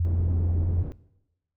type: tone with pitch glide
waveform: sine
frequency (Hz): 85.9 to 87.25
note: F2 to F2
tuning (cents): -28 to -1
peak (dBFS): -21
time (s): 0-0.83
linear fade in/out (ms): 5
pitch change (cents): +27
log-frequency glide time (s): 0.62-0.68
type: low-pass noise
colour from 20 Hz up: pink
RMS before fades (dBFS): -33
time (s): 0.05-0.92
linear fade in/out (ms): 0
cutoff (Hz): 290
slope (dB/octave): 12
effects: noise-tail reverb RT60 0.9 s tail -19 dB re dry